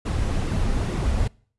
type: noise with flanger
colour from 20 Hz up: brown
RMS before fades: -23 dBFS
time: 0.05-1.28 s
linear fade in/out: 10 ms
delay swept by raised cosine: 1.2 to 6.9 ms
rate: 2.3 Hz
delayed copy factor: -0.55
effects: noise-tail reverb RT60 0.5 s tail -25 dB re dry + resampled to 24000 Hz